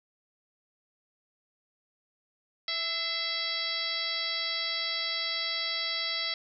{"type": "harmonic tone with a mistuned harmonic", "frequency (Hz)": 659.3, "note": "E5", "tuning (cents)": 0, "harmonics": [1, 2, 3, 4, 5, 6, 7, 8], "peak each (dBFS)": [-45, -43, -36, -45, -37, -35, -35, -38], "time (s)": [2.68, 6.34], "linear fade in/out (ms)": 2, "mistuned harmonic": 3, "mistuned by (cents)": 53, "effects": []}